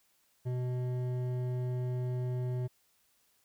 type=tone with hard clipping; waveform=triangle; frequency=125.2 Hz; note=B2; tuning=24 cents sharp; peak=-33 dBFS; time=0.45-2.68 s; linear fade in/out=20 ms; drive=14 dB; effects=white hiss -71 dBFS RMS until 3.44 s